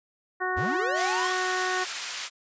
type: harmonic tone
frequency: 369 Hz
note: F#4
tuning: 5 cents flat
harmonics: 1 / 2 / 3 / 4 / 5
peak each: -32 / -32 / -32 / -32 / -32 dBFS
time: 0.4-1.85 s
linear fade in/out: 20 ms
type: linear sweep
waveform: square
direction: up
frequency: 55 to 1163 Hz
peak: -30 dBFS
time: 0.56-1.33 s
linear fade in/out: 20 ms
type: high-pass noise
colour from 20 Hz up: pink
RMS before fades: -33 dBFS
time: 0.94-2.3 s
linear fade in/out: 50 ms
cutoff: 1600 Hz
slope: 12 dB/octave
effects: resampled to 16000 Hz